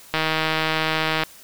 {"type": "click train", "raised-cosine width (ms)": 0.3, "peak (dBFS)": -5, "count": 174, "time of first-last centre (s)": [0.14, 1.235], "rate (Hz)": 158, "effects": ["white hiss -46 dBFS RMS until 1.43 s"]}